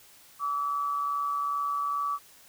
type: tone pair together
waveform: sine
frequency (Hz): 1148.6 / 1291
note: D6 / E6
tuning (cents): -39 / -37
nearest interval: major second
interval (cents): 202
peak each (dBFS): -27 / -37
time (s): 0.39-2.19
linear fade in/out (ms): 50
effects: white hiss -55 dBFS RMS until 2.48 s